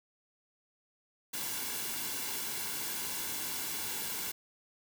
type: noise with comb filter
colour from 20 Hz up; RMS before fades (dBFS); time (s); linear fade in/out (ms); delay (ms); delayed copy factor
white; -37; 1.33-4.32; 10; 1.6; -0.55
effects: none